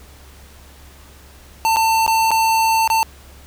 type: tone with dropouts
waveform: square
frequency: 895 Hz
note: A5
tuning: 29 cents sharp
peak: -14 dBFS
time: 1.65-3.03 s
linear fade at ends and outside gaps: 0 ms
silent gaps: 1.761-1.768 / 2.064-2.078 / 2.307-2.315 / 2.876-2.901 s
effects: added 69 Hz sine -43 dBFS peak until 3.46 s + pink hiss -46 dBFS RMS until 3.46 s